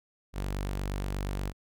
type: tone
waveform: sawtooth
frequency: 48.42 Hz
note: G1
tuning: 21 cents flat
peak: -27 dBFS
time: 0.33-1.53 s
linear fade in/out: 50 ms
effects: none